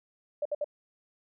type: tone bursts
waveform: sine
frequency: 590 Hz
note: D5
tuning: 8 cents sharp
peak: -27 dBFS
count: 3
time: 0.42-0.644 s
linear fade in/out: 5 ms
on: 34 ms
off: 61 ms
effects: none